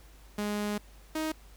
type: tone pair in turn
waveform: sawtooth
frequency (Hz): 207.7 / 313.8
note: G#3 / D#4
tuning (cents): 0 / +15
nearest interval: perfect fifth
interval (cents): 715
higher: second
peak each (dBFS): -26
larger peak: neither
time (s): 0.38-0.78 / 1.15-1.32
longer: first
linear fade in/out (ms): 5
effects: added 50 Hz sine -52 dBFS peak until 1.56 s + pink hiss -59 dBFS RMS until 1.56 s